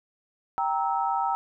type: chord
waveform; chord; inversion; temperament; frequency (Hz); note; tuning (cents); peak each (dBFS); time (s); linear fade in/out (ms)
sine; E diminished; first; equal with one note detuned; 784 / 932.3 / 1302.6; G5 / Bb5 / E6; 0 / 0 / -21; -27 / -27 / -30; 0.58-1.35; 0
effects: none

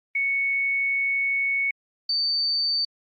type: tone pair in turn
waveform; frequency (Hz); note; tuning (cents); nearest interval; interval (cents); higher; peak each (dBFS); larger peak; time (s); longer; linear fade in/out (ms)
sine; 2217 / 4577; C#7 / D8; 0 / -45; octave + minor second; 1255; second; -21; neither; 0.15-1.71 / 2.09-2.85; first; 5
effects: Opus 32 kbps

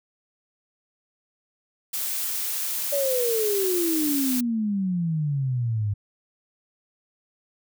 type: noise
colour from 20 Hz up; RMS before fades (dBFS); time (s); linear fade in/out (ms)
blue; -28; 1.93-4.41; 10
type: exponential sweep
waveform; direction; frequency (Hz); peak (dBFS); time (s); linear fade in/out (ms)
sine; down; 580 to 100; -22; 2.92-5.94; 10
effects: none

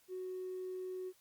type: tone with tanh clipping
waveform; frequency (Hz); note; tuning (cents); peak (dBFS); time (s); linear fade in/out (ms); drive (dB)
triangle; 370; F#4; 0; -39; 0.08-1.13; 50; 1
effects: white hiss -69 dBFS RMS until 1.2 s + Opus 48 kbps

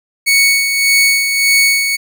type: tone with tremolo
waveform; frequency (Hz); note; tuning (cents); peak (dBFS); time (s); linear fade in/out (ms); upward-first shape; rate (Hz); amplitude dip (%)
sawtooth; 2222; C#7; +4; -4; 0.26-1.97; 20; sine; 1.7; 50
effects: none

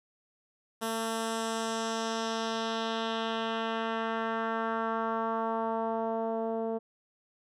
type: tone with low-pass filter sweep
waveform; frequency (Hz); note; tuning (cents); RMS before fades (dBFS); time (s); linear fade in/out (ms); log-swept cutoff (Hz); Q
10% pulse; 225.3; A3; +41; -32; 0.81-6.79; 20; 12000 to 530; 1.7
effects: none

